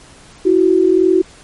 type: tone pair together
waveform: sine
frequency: 330.5 / 372.7 Hz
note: E4 / F#4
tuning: +5 / +13 cents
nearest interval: major second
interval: 208 cents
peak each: -13 / -10 dBFS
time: 0.45-1.22 s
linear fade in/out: 10 ms
effects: pink hiss -42 dBFS RMS until 1.43 s + MP3 48 kbps